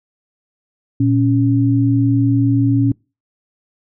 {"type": "tone pair together", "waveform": "sine", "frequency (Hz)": [116.76, 277.7], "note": ["A#2", "C#4"], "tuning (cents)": [3, 3], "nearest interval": "octave + minor third", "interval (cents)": 1500, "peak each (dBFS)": -14, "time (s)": [1, 2.92], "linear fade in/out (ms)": 5, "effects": ["noise-tail reverb RT60 0.3 s tail -26 dB re dry"]}